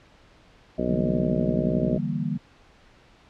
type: harmonic tone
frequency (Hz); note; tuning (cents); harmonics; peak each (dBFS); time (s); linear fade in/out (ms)
61.74; B1; 0; 1 / 2 / 3 / 4 / 5 / 6 / 7 / 8 / 9 / 10; -36 / -38 / -30 / -29 / -34 / -31 / -36 / -35 / -36 / -30; 0.78-1.98; 5
type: chord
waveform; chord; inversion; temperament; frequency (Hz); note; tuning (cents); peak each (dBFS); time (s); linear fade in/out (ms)
sine; E half-diminished seventh; third; equal with one note detuned; 146.83 / 164.81 / 196 / 235.2; D3 / E3 / G3 / Bb3; 0 / 0 / 0 / +16; -30; 0.88-2.38; 10
effects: pink hiss -55 dBFS RMS until 3.29 s + low-pass 4000 Hz 12 dB/octave